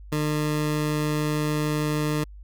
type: tone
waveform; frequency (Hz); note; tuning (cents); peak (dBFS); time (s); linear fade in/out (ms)
20% pulse; 151.1; D3; +50; -18; 0.12-2.24; 5
effects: added 50 Hz sine -40 dBFS peak until 2.43 s